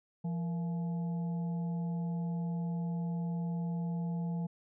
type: harmonic tone with a mistuned harmonic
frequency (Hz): 170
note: F3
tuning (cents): -46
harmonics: 1 / 3 / 4 / 5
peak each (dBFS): -32 / -50 / -52 / -51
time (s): 0.24-4.47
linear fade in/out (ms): 10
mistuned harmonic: 3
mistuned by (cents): -140
effects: none

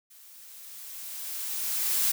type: noise with level ramp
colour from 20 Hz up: blue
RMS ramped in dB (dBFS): -53 to -24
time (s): 0.1-2.12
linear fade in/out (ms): 10
effects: none

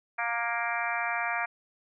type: harmonic tone with a mistuned harmonic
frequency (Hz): 234.7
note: A#3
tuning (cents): +12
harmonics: 3 / 4 / 5 / 6 / 7 / 8 / 9 / 10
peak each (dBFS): -34 / -36 / -37 / -36 / -35 / -38 / -39 / -35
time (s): 0.18-1.46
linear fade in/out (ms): 10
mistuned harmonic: 4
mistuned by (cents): -17
effects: none

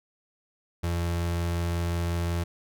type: tone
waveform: 35% pulse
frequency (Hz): 85.5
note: F2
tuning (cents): -36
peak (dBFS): -24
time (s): 0.83-2.44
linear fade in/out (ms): 10
effects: none

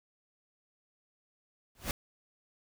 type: noise with exponential growth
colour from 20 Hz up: pink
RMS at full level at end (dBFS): -29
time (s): 1.75-1.91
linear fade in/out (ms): 1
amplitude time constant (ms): 34
effects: none

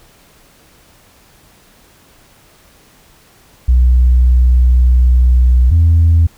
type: tone pair in turn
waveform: sine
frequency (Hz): 62 / 82.76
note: B1 / E2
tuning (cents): +7 / +7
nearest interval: perfect fourth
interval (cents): 500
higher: second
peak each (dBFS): -4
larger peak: neither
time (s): 3.68-5.71 / 5.71-6.27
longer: first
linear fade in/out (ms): 10
effects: tanh soft clip ceiling -3 dBFS + pink hiss -47 dBFS RMS until 6.37 s

